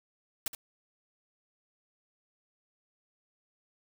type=noise with echo; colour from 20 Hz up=white; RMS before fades=-32 dBFS; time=0.46-0.48 s; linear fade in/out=2 ms; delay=70 ms; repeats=1; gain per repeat=-11 dB; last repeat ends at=0.55 s; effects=none